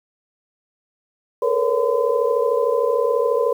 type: tone cluster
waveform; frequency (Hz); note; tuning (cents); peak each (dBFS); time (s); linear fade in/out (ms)
sine; 428.5 / 447.5 / 481.2 / 554 / 1018; A4 / A4 / B4 / C#5 / C6; -46 / +29 / -45 / -1 / -48; -28 / -23 / -19 / -22 / -26; 1.42-3.53; 5
effects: 8-bit